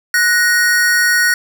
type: tone pair together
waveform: square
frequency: 1472 / 1871.4 Hz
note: F#6 / A#6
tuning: -9 / +6 cents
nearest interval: major third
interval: 415 cents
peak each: -14 dBFS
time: 0.14-1.34 s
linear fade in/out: 2 ms
effects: none